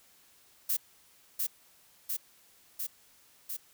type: noise with echo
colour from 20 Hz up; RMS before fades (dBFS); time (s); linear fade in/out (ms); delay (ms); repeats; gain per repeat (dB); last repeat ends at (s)
violet; -29; 0.69-0.77; 10; 700; 4; -2; 3.57
effects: white hiss -62 dBFS RMS until 3.73 s